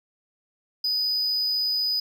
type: tone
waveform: triangle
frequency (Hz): 4978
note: D#8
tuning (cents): 0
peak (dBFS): -21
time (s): 0.84-2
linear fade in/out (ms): 5
effects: none